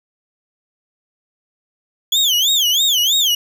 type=tone with vibrato; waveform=35% pulse; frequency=3300 Hz; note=G#7; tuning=12 cents flat; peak=-11 dBFS; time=2.12-3.35 s; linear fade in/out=5 ms; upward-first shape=sine; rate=3.1 Hz; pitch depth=230 cents each way; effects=none